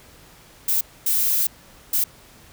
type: noise bursts at uneven times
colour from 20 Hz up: violet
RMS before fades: -20 dBFS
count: 3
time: 0.68-0.81 / 1.06-1.47 / 1.93-2.04 s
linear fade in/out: 5 ms
effects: pink hiss -49 dBFS RMS until 2.52 s